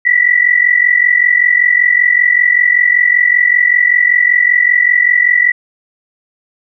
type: tone pair together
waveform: sine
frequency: 1935.8 / 1981 Hz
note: B6 / B6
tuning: -35 / +5 cents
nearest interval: unison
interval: 40 cents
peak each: -10 dBFS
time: 0.05-5.52 s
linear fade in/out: 10 ms
effects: none